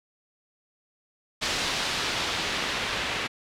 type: noise with low-pass filter sweep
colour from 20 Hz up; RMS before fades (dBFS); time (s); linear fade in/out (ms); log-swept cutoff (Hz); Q
white; -29; 1.41-3.28; 20; 4500 to 2900; 0.98
effects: none